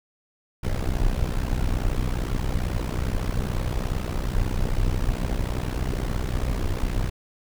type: noise with amplitude modulation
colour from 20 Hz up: brown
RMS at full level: -21 dBFS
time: 0.63-7.1 s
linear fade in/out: 10 ms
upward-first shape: sine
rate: 62.4 Hz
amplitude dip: 85%
effects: none